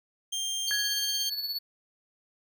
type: tone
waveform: 25% pulse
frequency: 3182 Hz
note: G7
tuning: 25 cents sharp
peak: -26 dBFS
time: 0.32-1.3 s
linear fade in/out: 10 ms
type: tone with tremolo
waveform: square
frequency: 4435 Hz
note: C#8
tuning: in tune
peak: -29 dBFS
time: 0.67-1.59 s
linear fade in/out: 10 ms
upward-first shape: sine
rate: 17 Hz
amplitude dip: 55%
type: tone with exponential decay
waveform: sine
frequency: 1669 Hz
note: G#6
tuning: 8 cents sharp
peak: -27 dBFS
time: 0.71-1.59 s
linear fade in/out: 0 ms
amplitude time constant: 190 ms
effects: none